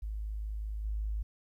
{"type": "tone with level steps", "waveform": "sine", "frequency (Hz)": 52.7, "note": "G#1", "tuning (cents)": 26, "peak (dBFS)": [-34, -31], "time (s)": [0.02, 1.23], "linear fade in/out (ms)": 10, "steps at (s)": 0.84, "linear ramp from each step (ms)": 10, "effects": ["12-bit"]}